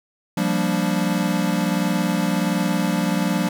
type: chord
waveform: square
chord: G minor seventh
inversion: third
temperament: equal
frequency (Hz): 174.61 / 196 / 233.1 / 293.7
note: F3 / G3 / Bb3 / D4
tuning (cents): 0 / 0 / 0 / 0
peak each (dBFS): -24 / -24 / -27 / -27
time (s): 0.37-3.49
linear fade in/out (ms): 5
effects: none